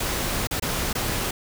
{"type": "noise with dropouts", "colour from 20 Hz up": "pink", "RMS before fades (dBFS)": -26, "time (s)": [0, 1.31], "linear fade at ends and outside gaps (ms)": 5, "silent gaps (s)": [[0.472, 0.51], [0.598, 0.622], [0.93, 0.951]], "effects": []}